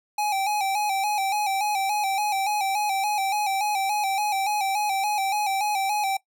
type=tone with vibrato; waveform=square; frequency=807 Hz; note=G#5; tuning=50 cents flat; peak=-23 dBFS; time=0.18-6.17 s; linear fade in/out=5 ms; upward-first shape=square; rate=3.5 Hz; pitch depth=66 cents each way; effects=noise-tail reverb RT60 0.1 s tail -19 dB re dry